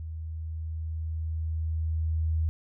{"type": "tone with level ramp", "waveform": "sine", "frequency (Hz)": 79.9, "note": "D#2", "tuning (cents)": 47, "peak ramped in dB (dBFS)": [-34, -23], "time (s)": [0, 2.49], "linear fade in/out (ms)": 0, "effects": []}